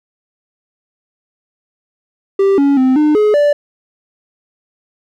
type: tone with pitch steps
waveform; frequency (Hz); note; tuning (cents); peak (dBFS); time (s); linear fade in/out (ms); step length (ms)
triangle; 392.2 / 280.8 / 259.4 / 301.9 / 422.5 / 584; G4 / C#4 / C4 / D4 / G#4 / D5; +1 / +22 / -15 / +48 / +30 / -10; -6; 2.39-3.53; 5; 190
effects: none